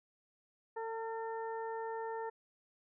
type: harmonic tone with a mistuned harmonic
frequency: 450 Hz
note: A4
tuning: 39 cents sharp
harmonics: 1 / 2 / 3 / 4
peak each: -40 / -41 / -53 / -51 dBFS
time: 0.76-2.3 s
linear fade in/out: 10 ms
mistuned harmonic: 3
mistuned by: +18 cents
effects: none